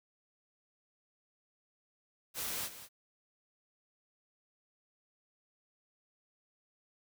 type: noise with echo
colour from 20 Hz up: white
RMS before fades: -38 dBFS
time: 2.34-2.7 s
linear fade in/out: 50 ms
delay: 190 ms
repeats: 1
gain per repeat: -12 dB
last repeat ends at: 2.89 s
effects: none